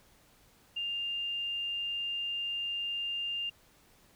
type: tone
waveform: sine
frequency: 2801 Hz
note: F7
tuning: 4 cents sharp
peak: -32 dBFS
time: 0.76-3.5 s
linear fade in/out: 10 ms
effects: pink hiss -63 dBFS RMS until 4.15 s